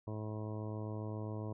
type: harmonic tone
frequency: 107.4 Hz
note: A2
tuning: 41 cents flat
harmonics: 1 / 2 / 3 / 4 / 5 / 6 / 7 / 8 / 9 / 10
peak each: -40 / -47 / -47 / -49 / -51 / -52 / -59 / -63 / -54 / -59 dBFS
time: 0.07-1.53 s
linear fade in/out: 5 ms
effects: none